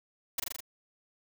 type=noise with echo; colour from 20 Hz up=white; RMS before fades=-30 dBFS; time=0.38-0.4 s; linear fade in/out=5 ms; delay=41 ms; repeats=5; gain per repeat=-2 dB; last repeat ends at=0.605 s; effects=none